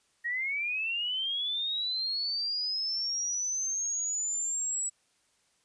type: linear sweep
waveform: sine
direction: up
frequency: 1864.7 to 7870 Hz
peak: -29 dBFS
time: 0.24-4.9 s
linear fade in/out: 20 ms
effects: white hiss -70 dBFS RMS until 5.64 s + resampled to 22050 Hz